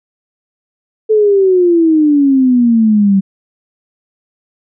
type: exponential sweep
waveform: sine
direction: down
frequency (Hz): 440 to 191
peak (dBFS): -6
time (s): 1.09-3.21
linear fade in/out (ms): 20
effects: none